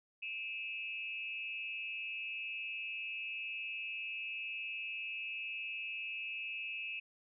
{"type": "tone with amplitude modulation", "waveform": "sine", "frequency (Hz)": 2600, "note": "E7", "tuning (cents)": -24, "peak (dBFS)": -35, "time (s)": [0.22, 7], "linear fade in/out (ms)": 10, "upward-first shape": "sine", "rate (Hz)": 221, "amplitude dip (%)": 85, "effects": []}